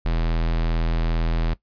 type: tone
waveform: square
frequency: 41.2 Hz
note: E1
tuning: in tune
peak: -20 dBFS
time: 0.05-1.54 s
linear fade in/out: 10 ms
effects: noise-tail reverb RT60 0.1 s tail -18 dB re dry + resampled to 11025 Hz